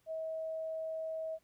sine tone, 641 Hz, E5, 49 cents flat, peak -36 dBFS, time 0.06-1.39 s, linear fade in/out 50 ms, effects pink hiss -74 dBFS RMS until 1.43 s

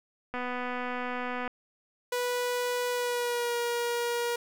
click train, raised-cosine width 0.5 ms, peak -20 dBFS, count 283, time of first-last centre 0.34-1.477 s, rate 248 Hz
sawtooth tone with pitch glide, 491.2 to 475.8 Hz, B4 to A#4, -9 to +35 cents, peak -24 dBFS, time 2.12-4.36 s, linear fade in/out 5 ms, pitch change -56 cents, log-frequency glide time 2.91-3.56 s
effects none

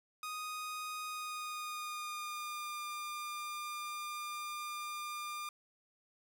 sawtooth tone with pitch glide, 1244.5 to 1200.7 Hz, D#6 to D6, 0 to +38 cents, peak -36 dBFS, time 0.23-5.49 s, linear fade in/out 2 ms, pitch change -62 cents, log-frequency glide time 1.06-2.77 s, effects none

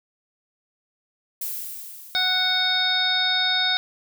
violet noise with exponential decay, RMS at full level -28 dBFS, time 1.41-3.21 s, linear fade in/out 5 ms, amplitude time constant 390 ms
harmonic tone, 740 Hz, F#5, in tune, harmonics 1 / 2 / 3 / 5 / 6 / 7, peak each -30 / -26 / -30 / -21 / -32 / -31 dBFS, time 2.15-3.77 s, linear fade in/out 0 ms
effects none

